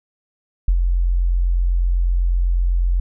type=tone with ADSR envelope; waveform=sine; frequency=44 Hz; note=F1; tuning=14 cents sharp; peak=-10 dBFS; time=0.68-3 s; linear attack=4 ms; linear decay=68 ms; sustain=-4 dB; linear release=4 ms; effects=none